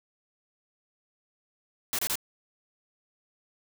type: noise bursts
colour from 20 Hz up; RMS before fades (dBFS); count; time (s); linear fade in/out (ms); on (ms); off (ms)
white; -29; 3; 1.93-2.155; 0; 57; 27
effects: none